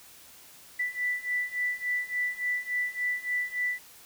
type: beating tone pair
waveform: sine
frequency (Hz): 1975.5 / 1979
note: B6 / B6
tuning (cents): 0 / +3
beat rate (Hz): 3.5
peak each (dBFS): -32 / -30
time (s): 0.79-3.79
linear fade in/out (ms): 10
effects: white hiss -52 dBFS RMS until 4.05 s